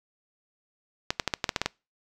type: clicks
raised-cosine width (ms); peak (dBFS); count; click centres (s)
0.2; -7; 9; 1.105 / 1.198 / 1.277 / 1.338 / 1.442 / 1.492 / 1.562 / 1.616 / 1.66
effects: noise-tail reverb RT60 0.3 s tail -26 dB re dry